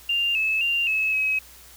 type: tone with pitch steps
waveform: sine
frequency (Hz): 2793 / 2601 / 2782 / 2587 / 2550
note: F7 / E7 / F7 / E7 / D#7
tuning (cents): -1 / -24 / -7 / -33 / +42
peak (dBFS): -20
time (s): 0.09-1.39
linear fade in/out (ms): 5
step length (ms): 260
effects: added 60 Hz sine -53 dBFS peak until 1.76 s + white hiss -48 dBFS RMS until 1.76 s